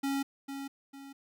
square tone with echo, 275.5 Hz, C#4, 11 cents flat, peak -30 dBFS, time 0.03-0.23 s, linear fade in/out 10 ms, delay 450 ms, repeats 2, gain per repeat -8 dB, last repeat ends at 1.13 s, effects none

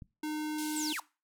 click, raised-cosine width 5 ms, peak -33 dBFS, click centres 0.022 s
square tone, 305.5 Hz, D#4, 32 cents flat, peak -34 dBFS, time 0.23-0.93 s, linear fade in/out 5 ms
white band-pass noise, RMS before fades -43 dBFS, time 0.58-1 s, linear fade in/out 5 ms, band 3000 to 12000 Hz, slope 24 dB/octave
sine linear sweep, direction down, 8400 to 784 Hz, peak -35 dBFS, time 0.76-1 s, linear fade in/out 2 ms
effects noise-tail reverb RT60 0.3 s tail -20 dB re dry

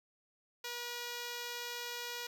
5% pulse tone, 481.1 Hz, B4, 45 cents flat, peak -28 dBFS, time 0.64-2.27 s, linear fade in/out 5 ms, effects none

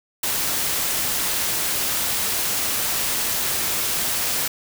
white noise, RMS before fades -23 dBFS, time 0.23-4.48 s, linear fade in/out 5 ms, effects none

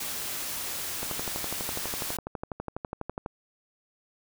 white noise, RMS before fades -34 dBFS, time 0-2.17 s, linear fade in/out 5 ms
click train, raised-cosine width 1 ms, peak -19 dBFS, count 28, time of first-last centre 1.03-3.261 s, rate 12.1 Hz
effects none

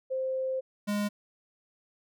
sine / square tone pair in turn, 523.3 / 206.2 Hz, C5 / G#3, 0 / -12 cents, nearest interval octave + major third, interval 1612 cents, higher first, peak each -28 dBFS, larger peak neither, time 0.1-0.61 / 0.87-1.09 s, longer first, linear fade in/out 20 ms, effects none

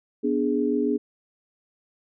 sine chord, G# diminished, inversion first, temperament equal, 246.9 / 293.7 / 415.3 Hz, B3 / D4 / G#4, 0 / 0 / 0 cents, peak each -25 dBFS, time 0.23-0.98 s, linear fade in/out 20 ms, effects none

